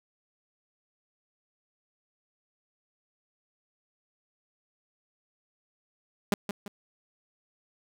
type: tone with echo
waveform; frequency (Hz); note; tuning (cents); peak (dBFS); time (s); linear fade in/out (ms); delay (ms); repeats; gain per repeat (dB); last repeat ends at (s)
sawtooth; 202.8; G#3; -41; -18; 6.32-6.34; 2; 170; 2; -8; 6.68
effects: none